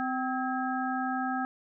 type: harmonic tone with a mistuned harmonic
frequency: 257.8 Hz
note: C4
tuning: 26 cents flat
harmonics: 1 / 3 / 5 / 6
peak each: -32 / -32 / -36 / -37 dBFS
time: 0-1.45 s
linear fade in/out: 0 ms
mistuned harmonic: 6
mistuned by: +86 cents
effects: none